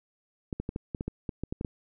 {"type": "clicks", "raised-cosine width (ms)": 3, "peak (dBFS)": -19, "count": 12, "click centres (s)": [0.528, 0.6, 0.691, 0.761, 0.948, 1.009, 1.08, 1.292, 1.436, 1.525, 1.611, 1.648], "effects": []}